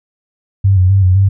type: tone with vibrato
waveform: sine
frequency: 94.7 Hz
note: F#2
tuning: 41 cents sharp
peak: -6 dBFS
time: 0.64-1.29 s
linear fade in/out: 10 ms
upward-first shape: square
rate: 3.9 Hz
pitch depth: 54 cents each way
effects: none